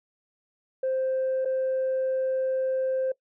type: tone with dropouts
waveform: sine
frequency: 523.3 Hz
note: C5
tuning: in tune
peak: -22 dBFS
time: 0.83-3.12 s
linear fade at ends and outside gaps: 5 ms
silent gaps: 1.449-1.455 s
effects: noise-tail reverb RT60 0.1 s tail -22 dB re dry + tanh soft clip ceiling -21 dBFS